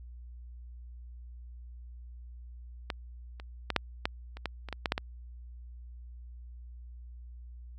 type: clicks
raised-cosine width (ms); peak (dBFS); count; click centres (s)
0.3; -16 / -29 / -14 / -8 / -12 / -28 / -16 / -25 / -19 / -12 / -10 / -15; 12; 2.902 / 3.399 / 3.703 / 3.763 / 4.055 / 4.37 / 4.457 / 4.687 / 4.727 / 4.858 / 4.921 / 4.979
effects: added 60 Hz sine -44 dBFS peak until 7.78 s